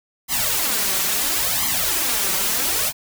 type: noise with flanger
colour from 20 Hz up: white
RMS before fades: -21 dBFS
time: 0.28-2.93 s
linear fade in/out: 50 ms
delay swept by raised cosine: 0.97 to 5.27 ms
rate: 0.73 Hz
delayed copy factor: +1
effects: none